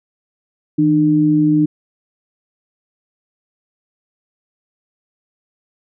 sine tone pair together, 159 / 302.1 Hz, D#3 / D4, +38 / +49 cents, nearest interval major seventh, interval 1111 cents, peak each -17 / -11 dBFS, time 0.78-1.66 s, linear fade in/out 10 ms, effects none

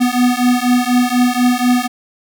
square beating tone pair, 245.2 / 249.3 Hz, B3 / B3, -12 / +16 cents, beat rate 4.1 Hz, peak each -15 dBFS, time 0-1.88 s, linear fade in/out 20 ms, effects none

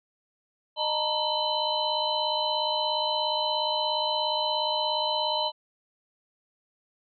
sine tone cluster, 612 / 899 / 956 / 3041 / 4023 Hz, D#5 / A5 / A#5 / F#7 / B7, -29 / +37 / +43 / +47 / +31 cents, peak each -31 dBFS, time 0.76-5.52 s, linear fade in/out 50 ms, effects none

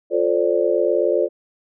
sine chord, D minor seventh, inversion first, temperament just, 352.4 / 440.5 / 528.6 / 587.3 Hz, F4 / A4 / C5 / D5, +16 / +2 / +18 / 0 cents, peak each -21 dBFS, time 0.1-1.29 s, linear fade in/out 50 ms, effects none

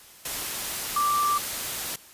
sine tone in noise, 1174.7 Hz, D6, in tune, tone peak -21 dBFS, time 0.96-1.38 s, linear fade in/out 5 ms, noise white, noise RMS -31 dBFS, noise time 0.25-1.96 s, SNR +7 dB, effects white hiss -50 dBFS RMS until 2.13 s + resampled to 32000 Hz

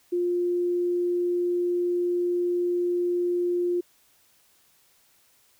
sine tone, 352.3 Hz, F4, 15 cents sharp, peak -22 dBFS, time 0.12-3.81 s, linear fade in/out 10 ms, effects white hiss -62 dBFS RMS until 5.59 s

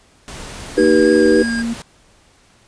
pink noise, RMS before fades -32 dBFS, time 0.28-1.82 s, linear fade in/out 0 ms
sine chord, Eb augmented, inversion none, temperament just, 311.1 / 388.9 / 486.1 Hz, Eb4 / G4 / B4, 0 / -14 / -28 cents, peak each -14 dBFS, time 0.77-1.43 s, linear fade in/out 10 ms
square tone with vibrato, 1625 Hz, G#6, 38 cents flat, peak -23 dBFS, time 0.77-1.63 s, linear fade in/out 20 ms, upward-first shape square, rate 3.5 Hz, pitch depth 9 cents each way
sine tone, 232 Hz, A#3, 8 cents flat, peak -18 dBFS, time 0.79-1.74 s, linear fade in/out 10 ms
effects pink hiss -52 dBFS RMS until 2.67 s + resampled to 22050 Hz

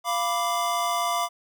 square chord, B diminished, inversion second, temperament equal with one note detuned, 693.6 / 987.8 / 1174.7 Hz, F5 / B5 / D6, -12 / 0 / 0 cents, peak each -28 / -30 / -28 dBFS, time 0.04-1.29 s, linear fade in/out 50 ms, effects none

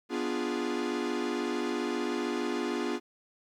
45% pulse chord, B diminished seventh, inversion none, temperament equal, 246.9 / 293.7 / 349.2 / 415.3 Hz, B3 / D4 / F4 / Ab4, 0 / 0 / 0 / 0 cents, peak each -35 / -36 / -34 / -36 dBFS, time 0.09-3 s, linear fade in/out 50 ms, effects low-pass 6000 Hz 12 dB/octave + 11-bit

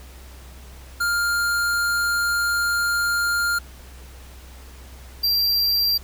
square tone pair in turn, 1403 / 4729 Hz, F6 / D8, +8 / +11 cents, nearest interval octave + major sixth, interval 2103 cents, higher second, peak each -20 / -18 dBFS, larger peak second, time 1-3.59 / 5.23-5.98 s, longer first, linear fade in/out 10 ms, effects added 64 Hz sine -40 dBFS peak until 6.03 s + pink hiss -47 dBFS RMS until 6.03 s

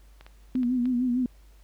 clicks, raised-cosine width 0.3 ms, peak -30 dBFS, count 5, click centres 0.21 / 0.265 / 0.555 / 0.632 / 0.856 s
sine tone with vibrato, 248.3 Hz, B3, 9 cents sharp, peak -22 dBFS, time 0.55-1.26 s, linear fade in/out 2 ms, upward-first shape sine, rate 6.6 Hz, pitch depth 65 cents each way
effects added 50 Hz sine -50 dBFS peak until 1.63 s + pink hiss -63 dBFS RMS until 1.63 s

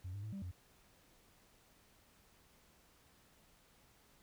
sine tone with pitch steps, 91.4 / 100.7 / 107.7 / 196.4 / 89.9 Hz, F#2 / G2 / A2 / G3 / F#2, -21 / +47 / -37 / +4 / -49 cents, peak -40 dBFS, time 0.04-0.515 s, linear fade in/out 10 ms, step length 95 ms, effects tanh soft clip ceiling -40 dBFS + pink hiss -68 dBFS RMS until 4.22 s

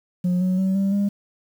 sine tone with pitch steps, 179.4 / 184.66 / 190.07 / 195.64 / 201.4 Hz, F3 / F#3 / F#3 / G3 / G3, +47 / -3 / +47 / -3 / +47 cents, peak -15 dBFS, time 0.24-1.09 s, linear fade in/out 10 ms, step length 170 ms, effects tanh soft clip ceiling -17 dBFS + 8-bit

